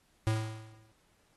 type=tone with exponential decay; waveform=square; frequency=110 Hz; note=A2; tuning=in tune; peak=-25 dBFS; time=0.27-0.92 s; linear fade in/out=0 ms; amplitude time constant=140 ms; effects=pink hiss -70 dBFS RMS until 1.36 s + AAC 32 kbps